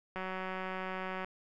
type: click train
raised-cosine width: 0.5 ms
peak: -24 dBFS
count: 204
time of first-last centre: 0.16-1.246 s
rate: 187 Hz
effects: none